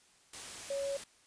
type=tone in noise; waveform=sine; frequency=556 Hz; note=C#5; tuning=5 cents sharp; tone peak=-33 dBFS; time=0.7-0.97 s; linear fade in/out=5 ms; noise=white; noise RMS=-45 dBFS; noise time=0.33-1.04 s; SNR=+9 dB; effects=white hiss -65 dBFS RMS until 1.26 s + resampled to 22050 Hz